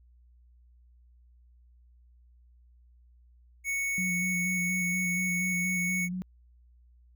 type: tone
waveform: square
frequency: 2217 Hz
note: C#7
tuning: in tune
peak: -29 dBFS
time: 3.64-6.09 s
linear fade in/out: 50 ms
type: tone with vibrato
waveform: sine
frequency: 180.3 Hz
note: F#3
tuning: 45 cents flat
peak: -31 dBFS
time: 3.98-6.22 s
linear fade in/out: 0 ms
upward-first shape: square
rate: 4.2 Hz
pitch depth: 30 cents each way
effects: added 60 Hz sine -56 dBFS peak until 7.15 s